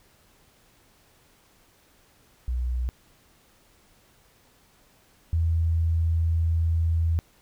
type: tone pair in turn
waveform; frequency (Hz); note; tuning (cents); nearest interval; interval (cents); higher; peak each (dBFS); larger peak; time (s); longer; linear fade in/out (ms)
sine; 61.74 / 82.41; B1 / E2; 0 / 0; perfect fourth; 500; second; -24 / -20; second; 2.48-2.89 / 5.33-7.19; second; 0
effects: pink hiss -60 dBFS RMS until 7.41 s

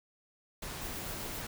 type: noise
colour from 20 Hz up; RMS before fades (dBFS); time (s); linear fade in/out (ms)
pink; -41; 0.62-1.47; 5
type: noise with tremolo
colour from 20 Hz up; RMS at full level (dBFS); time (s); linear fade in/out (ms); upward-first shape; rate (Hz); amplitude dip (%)
violet; -44; 0.81-1.43; 10; sine; 7.7; 40
effects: none

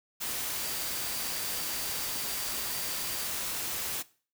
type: tone in noise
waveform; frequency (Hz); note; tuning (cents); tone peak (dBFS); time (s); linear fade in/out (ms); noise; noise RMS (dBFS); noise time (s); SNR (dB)
sine; 4699; D8; 0; -44; 0.56-3.27; 20; white; -34; 0.2-4.03; -13
effects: noise-tail reverb RT60 0.4 s tail -19 dB re dry

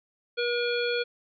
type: harmonic tone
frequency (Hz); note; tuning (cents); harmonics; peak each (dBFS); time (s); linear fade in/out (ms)
480.2; B4; -49; 1 / 3 / 5 / 7 / 9; -27 / -32 / -34 / -35 / -37; 0.37-1.04; 20
effects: none

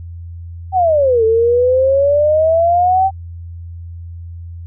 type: exponential two-way sweep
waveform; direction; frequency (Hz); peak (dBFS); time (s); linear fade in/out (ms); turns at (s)
sine; down then up; 780 to 440 to 780; -9; 0.72-3.11; 50; 1.24
effects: added 85 Hz sine -27 dBFS peak until 4.66 s

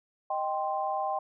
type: chord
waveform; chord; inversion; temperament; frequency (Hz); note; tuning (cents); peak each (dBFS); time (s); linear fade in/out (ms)
sine; C minor; first; equal; 622.3 / 784 / 1046.5; Eb5 / G5 / C6; 0 / 0 / 0; -34 / -30 / -34; 0.3-1.19; 5
effects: none

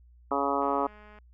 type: harmonic tone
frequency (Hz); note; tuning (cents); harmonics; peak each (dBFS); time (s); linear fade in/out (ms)
140; C#3; +18; 2 / 3 / 4 / 5 / 6 / 7 / 8 / 9; -33 / -33 / -33 / -33 / -33 / -33 / -33 / -33; 0.31-0.87; 5
type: click train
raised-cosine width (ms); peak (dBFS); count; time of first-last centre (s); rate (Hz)
0.5; -38; 120; 0.62-1.187; 210
effects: added 60 Hz sine -53 dBFS peak until 1.33 s

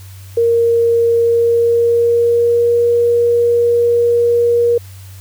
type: tone with pitch glide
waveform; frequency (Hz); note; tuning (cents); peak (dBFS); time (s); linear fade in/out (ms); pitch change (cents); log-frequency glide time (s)
sine; 465.8 to 473.7; A#4 to A#4; -1 to +28; -9; 0.37-4.78; 5; +29; 1.13-2.84
effects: added 95 Hz sine -32 dBFS peak until 5.2 s + white hiss -43 dBFS RMS until 5.2 s

